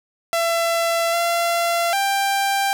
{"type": "tone with pitch steps", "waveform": "sawtooth", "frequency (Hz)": [672, 683, 790], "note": ["E5", "F5", "G5"], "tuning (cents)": [33, -39, 13], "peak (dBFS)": -14, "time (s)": [0.33, 2.73], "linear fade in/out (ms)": 0, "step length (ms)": 800, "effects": []}